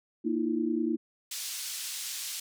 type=chord; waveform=sine; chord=Bb suspended fourth; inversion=none; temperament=equal with one note detuned; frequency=233.1 / 311.1 / 340.9 Hz; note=Bb3 / Eb4 / F4; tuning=0 / 0 / -42 cents; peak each=-31 / -30 / -31 dBFS; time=0.24-0.97 s; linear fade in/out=20 ms
type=band-pass noise; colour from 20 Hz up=pink; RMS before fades=-37 dBFS; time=1.31-2.4 s; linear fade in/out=5 ms; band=4100 to 12000 Hz; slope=12 dB/octave
effects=none